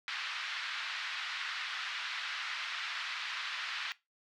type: band-pass noise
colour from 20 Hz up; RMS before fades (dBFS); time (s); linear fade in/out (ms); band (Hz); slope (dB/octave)
pink; -39; 0.08-3.92; 0; 1300 to 4200; 24
effects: noise-tail reverb RT60 0.2 s tail -18 dB re dry